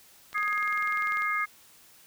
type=click train; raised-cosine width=0.2 ms; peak=-26 dBFS; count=19; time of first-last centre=0.33-1.221 s; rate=20.2 Hz
type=chord; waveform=sine; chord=Ab major; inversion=second; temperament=equal with one note detuned; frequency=1244.5 / 1661.2 / 2123 Hz; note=Eb6 / Ab6 / C7; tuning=0 / 0 / +25 cents; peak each=-29 / -33 / -29 dBFS; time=0.34-1.46 s; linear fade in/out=20 ms
effects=white hiss -56 dBFS RMS until 2.06 s